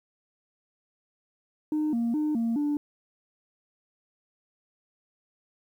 sine tone with pitch steps, 305.4 / 233.6 / 303.3 / 230.2 / 293.2 Hz, D#4 / A#3 / D#4 / A#3 / D4, -32 / +4 / -44 / -22 / -3 cents, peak -22 dBFS, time 1.72-2.77 s, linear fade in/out 2 ms, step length 210 ms, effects tanh soft clip ceiling -22 dBFS + 10-bit

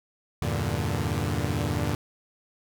sawtooth chord, E half-diminished seventh, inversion none, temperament equal, 82.41 / 98 / 116.54 / 146.83 Hz, E2 / G2 / Bb2 / D3, 0 / 0 / 0 / 0 cents, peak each -27 dBFS, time 0.42-1.95 s, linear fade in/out 0 ms, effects none

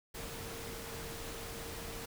sine tone in noise, 458.8 Hz, A#4, 28 cents flat, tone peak -49 dBFS, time 0.14-2.06 s, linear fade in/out 10 ms, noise pink, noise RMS -44 dBFS, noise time 0.14-2.06 s, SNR -8 dB, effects none

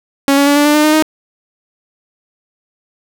sawtooth tone with pitch steps, 277.2 / 281.9 / 286.6 / 291.5 / 296.4 / 301.4 / 306.5 / 311.7 Hz, C#4 / C#4 / D4 / D4 / D4 / D4 / D#4 / D#4, 0 / +29 / -42 / -13 / +16 / +45 / -26 / +3 cents, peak -4 dBFS, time 0.28-1.024 s, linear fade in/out 0 ms, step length 93 ms, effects none

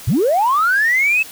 sine linear sweep, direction up, 82.3 to 2637 Hz, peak -11 dBFS, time 0.07-1.23 s, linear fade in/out 10 ms, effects tanh soft clip ceiling -8 dBFS + white hiss -36 dBFS RMS until 1.31 s

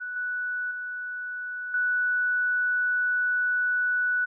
sine tone with level steps, 1480 Hz, F#6, in tune, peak -31 / -27 / -31 / -22 dBFS, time 0-4.26 s, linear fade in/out 20 ms, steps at 0.16 / 0.71 / 1.74 s, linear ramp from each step 2 ms, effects none

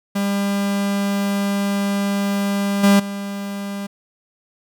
45% pulse tone with level steps, 199.9 Hz, G3, 34 cents sharp, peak -18 / -10 / -25 dBFS, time 0.15-3.87 s, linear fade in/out 10 ms, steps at 2.83 / 2.99 s, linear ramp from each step 10 ms, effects none

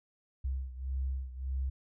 sine beating tone pair, 65.41 / 67.11 Hz, C2 / C2, 0 / +45 cents, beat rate 1.7 Hz, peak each -34 / -38 dBFS, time 0.44-1.7 s, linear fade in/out 10 ms, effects none

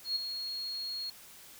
sine tone with ADSR envelope, 4300 Hz, C8, 47 cents sharp, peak -27 dBFS, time 0.04-1.1 s, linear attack 120 ms, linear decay 8 ms, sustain -8 dB, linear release 4 ms, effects white hiss -53 dBFS RMS until 1.59 s

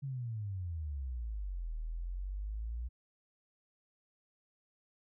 sine exponential two-way sweep, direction down then up, 141.6 to 38.63 to 60.7 Hz, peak -36 dBFS, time 0.02-2.89 s, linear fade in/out 20 ms, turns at 1.76 s, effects none

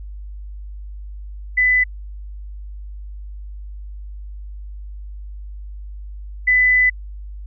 sine tone pair in turn, 2000 / 2000 Hz, B6 / B6, +21 / +21 cents, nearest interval unison, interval 0 cents, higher neither, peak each -12 / -11 dBFS, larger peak second, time 1.57-1.84 / 6.47-6.9 s, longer second, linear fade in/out 10 ms, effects added 50 Hz sine -30 dBFS peak until 7.46 s

